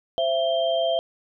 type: tone cluster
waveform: sine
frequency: 527 / 668 / 3163 Hz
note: C5 / E5 / G7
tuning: +12 / +23 / +15 cents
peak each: -27 / -21 / -30 dBFS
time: 0.18-0.99 s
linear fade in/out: 0 ms
effects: none